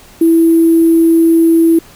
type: tone with sample-and-hold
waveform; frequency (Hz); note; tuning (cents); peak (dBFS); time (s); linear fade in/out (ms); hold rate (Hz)
sine; 329.6; E4; 0; -5; 0.21-1.79; 5; 11025
effects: pink hiss -40 dBFS RMS until 1.95 s